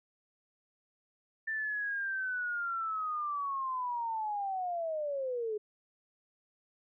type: linear sweep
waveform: sine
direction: down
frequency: 1785 to 414.6 Hz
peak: -32 dBFS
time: 1.47-5.58 s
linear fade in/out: 10 ms
effects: none